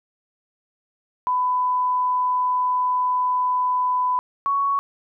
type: tone pair in turn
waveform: sine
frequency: 1000 / 1114.7 Hz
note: B5 / C#6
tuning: +21 / +9 cents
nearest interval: major second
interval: 188 cents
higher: second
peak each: -18 dBFS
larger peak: neither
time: 1.27-4.19 / 4.46-4.79 s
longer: first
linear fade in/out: 0 ms
effects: none